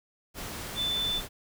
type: tone in noise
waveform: sine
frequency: 3520 Hz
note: A7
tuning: in tune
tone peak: -27 dBFS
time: 0.75-1.22 s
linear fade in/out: 50 ms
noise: pink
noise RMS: -38 dBFS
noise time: 0.34-1.29 s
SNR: +8 dB
effects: none